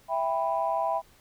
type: chord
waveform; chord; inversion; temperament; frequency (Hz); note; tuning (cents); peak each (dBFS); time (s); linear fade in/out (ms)
sine; E minor; none; just; 659.3 / 791.1 / 988.9; E5 / G5 / B5; 0 / +16 / +2; -28 / -29 / -29; 0.08-1.02; 50
effects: tanh soft clip ceiling -15 dBFS + pink hiss -59 dBFS RMS until 1.2 s